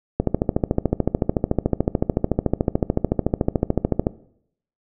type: click train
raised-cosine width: 2 ms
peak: -4 dBFS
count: 54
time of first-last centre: 0.2-4.069 s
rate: 13.7 Hz
effects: noise-tail reverb RT60 0.7 s tail -19 dB re dry